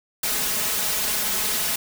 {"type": "noise with comb filter", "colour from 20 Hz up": "white", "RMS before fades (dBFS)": -24, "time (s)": [0.23, 1.76], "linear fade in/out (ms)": 5, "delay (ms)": 4.7, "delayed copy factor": 0.8, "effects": []}